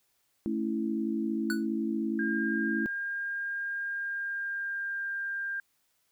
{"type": "chord", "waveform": "sine", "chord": "A major", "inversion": "none", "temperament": "equal", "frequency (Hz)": [220, 277.2, 329.6], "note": ["A3", "C#4", "E4"], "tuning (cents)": [0, 0, 0], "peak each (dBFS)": [-31, -35, -32], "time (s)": [0.46, 2.86], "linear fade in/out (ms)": 0}
{"type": "tone with exponential decay", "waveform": "square", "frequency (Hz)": 1480, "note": "F#6", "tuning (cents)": 0, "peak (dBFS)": -28, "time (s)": [1.5, 1.66], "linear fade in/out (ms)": 1, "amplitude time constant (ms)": 33}
{"type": "tone with pitch glide", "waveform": "sine", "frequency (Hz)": [1610, 1595.2], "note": ["G6", "G6"], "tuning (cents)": [46, 30], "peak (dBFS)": -31, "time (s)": [2.19, 5.6], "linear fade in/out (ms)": 2, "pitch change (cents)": -16, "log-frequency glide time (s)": [3.83, 5.11]}
{"effects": ["white hiss -73 dBFS RMS until 6.11 s"]}